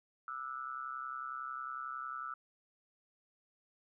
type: tone with amplitude modulation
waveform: sine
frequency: 1318.5 Hz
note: E6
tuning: in tune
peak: -35 dBFS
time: 0.28-2.34 s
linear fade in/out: 2 ms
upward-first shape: sine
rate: 131 Hz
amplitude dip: 95%
effects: none